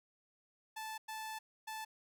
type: tone bursts at uneven times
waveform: sawtooth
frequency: 875 Hz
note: A5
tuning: 10 cents flat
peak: -38 dBFS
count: 3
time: 0.76-0.98 / 1.08-1.39 / 1.67-1.85 s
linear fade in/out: 10 ms
effects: 12-bit